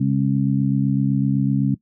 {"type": "harmonic tone", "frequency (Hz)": 67.9, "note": "C#2", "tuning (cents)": -35, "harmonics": [2, 3, 4], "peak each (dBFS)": [-19, -21, -22], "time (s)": [0, 1.75], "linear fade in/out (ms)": 10, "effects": ["noise-tail reverb RT60 0.1 s tail -18 dB re dry"]}